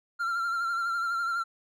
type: tone with vibrato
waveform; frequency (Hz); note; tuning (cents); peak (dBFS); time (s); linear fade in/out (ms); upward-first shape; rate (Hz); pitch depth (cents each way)
triangle; 1373; F6; -30; -25; 0.19-1.44; 20; sine; 12; 42
effects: none